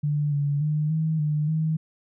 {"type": "tone with pitch steps", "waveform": "sine", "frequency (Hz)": [147.6, 143.6, 151.6, 158.6, 150.5, 158], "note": ["D3", "D3", "D#3", "D#3", "D3", "D#3"], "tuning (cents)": [9, -39, -45, 33, 43, 27], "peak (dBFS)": -21, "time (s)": [0.03, 1.77], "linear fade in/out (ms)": 10, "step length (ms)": 290, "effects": []}